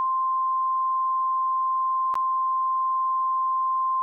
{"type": "tone with dropouts", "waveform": "sine", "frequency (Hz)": 1046.5, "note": "C6", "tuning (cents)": 0, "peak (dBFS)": -21, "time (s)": [0, 4.02], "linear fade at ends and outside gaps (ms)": 0, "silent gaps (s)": [2.141, 2.154], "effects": []}